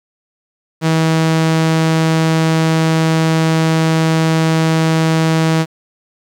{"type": "tone", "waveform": "sawtooth", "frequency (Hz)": 161, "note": "E3", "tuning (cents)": -41, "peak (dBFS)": -7, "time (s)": [0.81, 5.66], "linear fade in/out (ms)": 50, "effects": ["low-pass 8000 Hz 12 dB/octave", "7-bit"]}